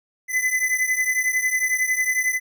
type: beating tone pair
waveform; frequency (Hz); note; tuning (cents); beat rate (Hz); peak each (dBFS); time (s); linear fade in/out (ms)
square; 2013 / 2024; B6 / B6; +33 / +42; 11; -22 / -25; 0.28-2.4; 50
effects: none